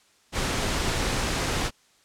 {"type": "noise", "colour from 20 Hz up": "pink", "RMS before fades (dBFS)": -26, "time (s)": [0.32, 1.71], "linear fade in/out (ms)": 50, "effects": ["white hiss -61 dBFS RMS until 2.04 s", "low-pass 8000 Hz 12 dB/octave"]}